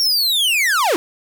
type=linear sweep; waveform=45% pulse; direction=down; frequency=5588 to 294.6 Hz; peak=-14 dBFS; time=0-0.96 s; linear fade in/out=0 ms; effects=9-bit